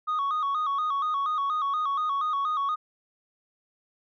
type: tone with vibrato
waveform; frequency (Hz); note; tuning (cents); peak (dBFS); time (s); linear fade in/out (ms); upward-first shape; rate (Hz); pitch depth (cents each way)
sine; 1174.7; D6; 0; -22; 0.07-2.76; 20; square; 4.2; 92
effects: tanh soft clip ceiling -23 dBFS